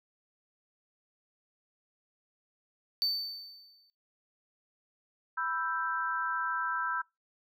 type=tone with exponential decay; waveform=triangle; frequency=4549 Hz; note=C#8; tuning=44 cents sharp; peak=-24 dBFS; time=3.02-3.9 s; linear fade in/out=0 ms; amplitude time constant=190 ms
type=chord; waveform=sine; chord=E minor; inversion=second; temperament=equal with one note detuned; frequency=987.8 / 1326.9 / 1568 Hz; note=B5 / E6 / G6; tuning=0 / +11 / 0 cents; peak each=-36 / -33 / -34 dBFS; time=5.37-7.02 s; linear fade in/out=10 ms
effects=noise-tail reverb RT60 0.2 s tail -23 dB re dry